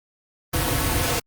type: noise with comb filter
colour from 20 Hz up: pink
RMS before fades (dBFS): -22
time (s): 0.53-1.2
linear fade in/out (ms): 10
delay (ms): 5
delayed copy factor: -0.95
effects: Opus 32 kbps